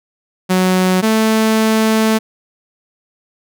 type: tone pair in turn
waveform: sawtooth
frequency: 185 / 220 Hz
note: F#3 / A3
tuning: 0 / 0 cents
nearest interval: minor third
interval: 300 cents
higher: second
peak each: -7 dBFS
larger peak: neither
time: 0.49-1.02 / 1.02-2.19 s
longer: second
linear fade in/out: 20 ms
effects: none